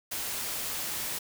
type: noise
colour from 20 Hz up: white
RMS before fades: -34 dBFS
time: 0.11-1.19 s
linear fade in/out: 10 ms
effects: none